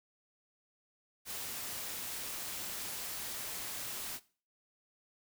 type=noise; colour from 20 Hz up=white; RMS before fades=-41 dBFS; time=1.25-4.2 s; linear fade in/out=50 ms; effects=noise-tail reverb RT60 0.4 s tail -19 dB re dry